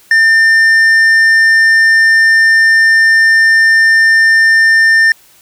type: tone with tanh clipping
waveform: sine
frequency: 1800 Hz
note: A6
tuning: 39 cents sharp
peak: -6 dBFS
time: 0.11-5.12 s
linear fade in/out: 2 ms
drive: 7 dB
effects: white hiss -45 dBFS RMS until 5.41 s